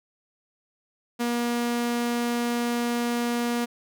sawtooth tone, 238.5 Hz, A#3, 40 cents sharp, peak -20 dBFS, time 1.19-3.66 s, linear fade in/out 20 ms, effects none

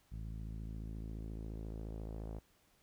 sawtooth tone with low-pass filter sweep, 54.3 Hz, A1, 22 cents flat, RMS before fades -44 dBFS, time 0.11-2.4 s, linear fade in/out 20 ms, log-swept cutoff 160 to 670 Hz, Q 1.2, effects pink hiss -71 dBFS RMS until 2.82 s

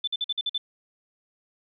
sine tone bursts, 3520 Hz, A7, in tune, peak -24 dBFS, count 7, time 0.04-0.579 s, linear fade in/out 5 ms, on 35 ms, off 49 ms, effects none

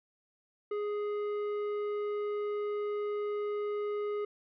sine tone with tanh clipping, 415.3 Hz, G#4, in tune, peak -33 dBFS, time 0.71-4.25 s, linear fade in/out 5 ms, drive 10 dB, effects none

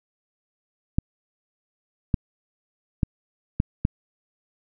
clicks, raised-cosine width 5 ms, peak -7 dBFS, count 5, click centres 0.985 / 2.142 / 3.032 / 3.601 / 3.851 s, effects none

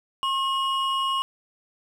triangle tone pair together, 1077.1 / 2888 Hz, C6 / F#7, +50 / -43 cents, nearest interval octave + perfect fourth, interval 1707 cents, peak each -22 / -26 dBFS, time 0.23-1.22 s, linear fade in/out 0 ms, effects none

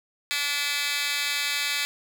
10% pulse tone with high-pass filter, 288.4 Hz, D4, 31 cents flat, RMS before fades -27 dBFS, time 0.31-1.85 s, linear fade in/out 0 ms, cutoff 2700 Hz, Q 4.5, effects none

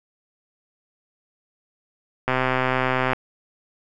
click train, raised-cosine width 0.5 ms, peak -6 dBFS, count 111, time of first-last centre 2.28-3.133 s, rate 129 Hz, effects none

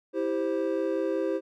triangle chord, C major, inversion first, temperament just, 327 / 392.4 / 523.3 Hz, E4 / G4 / C5, -14 / +2 / 0 cents, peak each -28 dBFS, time 0.13-1.41 s, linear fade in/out 50 ms, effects none

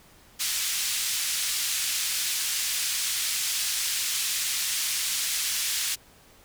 white band-pass noise, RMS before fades -28 dBFS, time 0.39-5.96 s, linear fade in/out 20 ms, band 2300 to 9200 Hz, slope 12 dB/octave, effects pink hiss -55 dBFS RMS until 6.44 s

